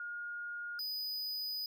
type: tone pair in turn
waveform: sine / square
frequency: 1426 / 4977 Hz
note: F6 / D#8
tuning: +36 / 0 cents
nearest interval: octave + minor seventh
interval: 2164 cents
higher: second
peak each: -39 / -37 dBFS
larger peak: second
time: 0-0.79 / 0.79-1.66 s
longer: second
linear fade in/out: 2 ms
effects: none